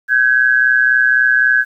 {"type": "tone pair together", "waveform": "sine", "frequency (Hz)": [1537.4, 1661.2], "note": ["G6", "G#6"], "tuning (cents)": [-34, 0], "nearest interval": "minor second", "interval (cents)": 134, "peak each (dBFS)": -12, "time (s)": [0.08, 1.65], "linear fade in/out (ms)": 50, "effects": ["8-bit"]}